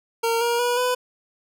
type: tone with pitch steps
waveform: 25% pulse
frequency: 460 / 472.7 / 485.7 / 499 Hz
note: A#4 / A#4 / B4 / B4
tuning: -23 / +24 / -29 / +18 cents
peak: -16 dBFS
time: 0.23-0.95 s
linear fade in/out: 10 ms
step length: 180 ms
effects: none